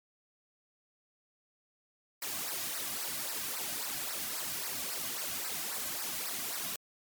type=noise with flanger; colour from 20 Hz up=white; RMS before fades=-37 dBFS; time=2.22-6.76 s; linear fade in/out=2 ms; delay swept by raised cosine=0.29 to 2.29 ms; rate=3.7 Hz; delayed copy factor=-0.95; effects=MP3 96 kbps